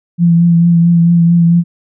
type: tone with vibrato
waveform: sine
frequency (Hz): 170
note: F3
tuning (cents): -46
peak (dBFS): -5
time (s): 0.18-1.64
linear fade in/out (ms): 50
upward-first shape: triangle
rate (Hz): 4.5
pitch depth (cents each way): 28
effects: none